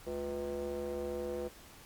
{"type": "tone with band-pass filter", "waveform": "square", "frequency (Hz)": 70.8, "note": "C#2", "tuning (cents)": 37, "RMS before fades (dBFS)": -38, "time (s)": [0.06, 1.49], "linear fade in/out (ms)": 20, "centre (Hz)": 450, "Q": 4.7, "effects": ["pink hiss -55 dBFS RMS until 1.85 s", "Opus 48 kbps"]}